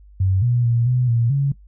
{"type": "tone with pitch steps", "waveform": "sine", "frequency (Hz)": [94.8, 121.2, 117.8, 125.2, 117, 139.5], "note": ["F#2", "B2", "A#2", "B2", "A#2", "C#3"], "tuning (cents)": [43, -32, 19, 24, 7, 11], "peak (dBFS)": -15, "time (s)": [0.2, 1.52], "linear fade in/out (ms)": 5, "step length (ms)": 220, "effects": ["noise-tail reverb RT60 0.1 s tail -18 dB re dry", "added 50 Hz sine -43 dBFS peak until 1.67 s"]}